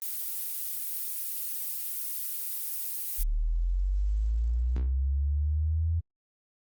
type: noise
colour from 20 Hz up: violet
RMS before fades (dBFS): -33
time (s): 0.02-3.23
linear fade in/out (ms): 0
type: linear sweep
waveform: sine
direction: up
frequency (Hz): 35 to 84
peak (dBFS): -24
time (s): 3.18-6.01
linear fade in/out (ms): 20
effects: Opus 32 kbps